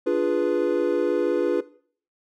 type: chord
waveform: triangle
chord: D diminished seventh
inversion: none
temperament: equal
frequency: 293.7 / 349.2 / 415.3 / 493.9 Hz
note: D4 / F4 / Ab4 / Cb5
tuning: 0 / 0 / 0 / 0 cents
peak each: -25 / -22 / -24 / -22 dBFS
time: 0.06-1.61 s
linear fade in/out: 10 ms
effects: noise-tail reverb RT60 0.5 s tail -18 dB re dry